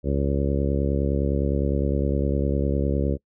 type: harmonic tone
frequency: 69.8 Hz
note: C#2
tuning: 13 cents sharp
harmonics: 1 / 2 / 3 / 4 / 5 / 6 / 7 / 8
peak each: -24 / -27 / -29 / -30 / -31 / -32 / -32 / -33 dBFS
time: 0.03-3.18 s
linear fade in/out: 50 ms
effects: noise-tail reverb RT60 0.1 s tail -24 dB re dry